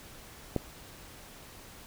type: click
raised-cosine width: 2 ms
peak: -14 dBFS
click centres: 0.563 s
effects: pink hiss -50 dBFS RMS until 1.86 s